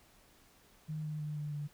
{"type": "tone with pitch steps", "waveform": "sine", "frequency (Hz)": [154.6, 152.56, 150.55, 148.56, 146.6], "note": ["D#3", "D#3", "D3", "D3", "D3"], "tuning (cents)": [-11, -34, 43, 20, -3], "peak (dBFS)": -36, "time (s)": [0.88, 1.68], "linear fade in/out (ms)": 20, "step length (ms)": 160, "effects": ["pink hiss -64 dBFS RMS until 1.73 s"]}